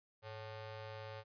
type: ring-modulated tone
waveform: sawtooth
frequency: 327.1 Hz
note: E4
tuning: 13 cents flat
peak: -39 dBFS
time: 0.22-1.24 s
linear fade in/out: 50 ms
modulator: 223 Hz
effects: resampled to 11025 Hz